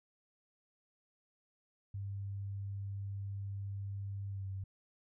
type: tone with pitch glide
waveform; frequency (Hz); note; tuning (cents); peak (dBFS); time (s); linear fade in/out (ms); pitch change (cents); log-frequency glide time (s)
sine; 99.2 to 96.38; G2 to G2; +21 to -29; -38; 1.94-4.64; 5; -50; 4.29-4.47
effects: none